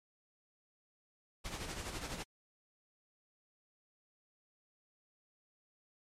pink noise with tremolo, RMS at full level -40 dBFS, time 1.44-2.24 s, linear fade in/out 20 ms, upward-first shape sine, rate 12 Hz, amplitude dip 55%, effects low-pass 9000 Hz 12 dB/octave + MP3 64 kbps

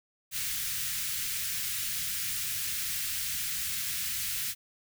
white band-stop noise, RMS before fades -33 dBFS, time 0.31-4.55 s, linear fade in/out 50 ms, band 170 to 1600 Hz, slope 24 dB/octave, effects none

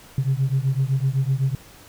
sine beating tone pair, 130.81 / 138.71 Hz, C3 / C#3, 0 / +1 cents, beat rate 7.9 Hz, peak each -20 / -21 dBFS, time 0.18-1.55 s, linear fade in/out 2 ms, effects tanh soft clip ceiling -13 dBFS + pink hiss -47 dBFS RMS until 1.88 s

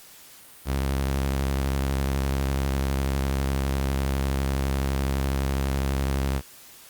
sawtooth tone with vibrato, 67.8 Hz, C#2, 38 cents flat, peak -19 dBFS, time 0.65-6.42 s, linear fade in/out 50 ms, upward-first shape square, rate 12 Hz, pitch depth 33 cents each way, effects white hiss -48 dBFS RMS until 6.89 s + Opus 48 kbps

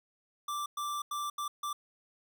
square tone bursts at uneven times, 1174.7 Hz, D6, in tune, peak -34 dBFS, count 5, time 0.48-0.66 / 0.77-1.02 / 1.11-1.3 / 1.38-1.48 / 1.63-1.73 s, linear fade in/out 5 ms, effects none

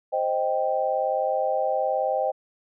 sine chord, C minor, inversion none, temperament equal, 523.3 / 622.3 / 784 Hz, C5 / Eb5 / G5, 0 / 0 / 0 cents, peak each -26 dBFS, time 0.12-2.32 s, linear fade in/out 20 ms, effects none

